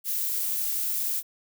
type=noise; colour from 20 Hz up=violet; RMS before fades=-28 dBFS; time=0.04-1.23 s; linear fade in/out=50 ms; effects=none